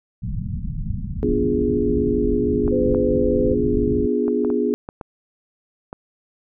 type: low-pass noise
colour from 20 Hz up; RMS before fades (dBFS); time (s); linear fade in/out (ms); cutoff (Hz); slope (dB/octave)
pink; -26; 0.22-4.07; 10; 210; 48
type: chord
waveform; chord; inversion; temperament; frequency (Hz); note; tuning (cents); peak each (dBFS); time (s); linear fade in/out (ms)
sine; B diminished seventh; none; equal; 246.9 / 293.7 / 349.2 / 415.3; B3 / D4 / F4 / Ab4; 0 / 0 / 0 / 0; -22 / -25 / -25 / -21; 1.23-4.74; 0
type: clicks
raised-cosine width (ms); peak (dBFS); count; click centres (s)
1; -18; 8; 2.679 / 2.947 / 4.281 / 4.448 / 4.502 / 4.889 / 5.012 / 5.929
type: tone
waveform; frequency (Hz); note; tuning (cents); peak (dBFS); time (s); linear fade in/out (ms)
sine; 510; C5; -44; -21; 2.71-3.55; 20
effects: none